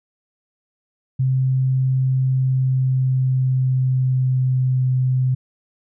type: tone with pitch glide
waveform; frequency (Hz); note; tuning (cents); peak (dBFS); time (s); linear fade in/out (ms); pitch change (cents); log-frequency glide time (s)
sine; 130.81 to 128.71; C3 to C3; 0 to -28; -15; 1.19-5.35; 10; -28; 2.3-4.82
effects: none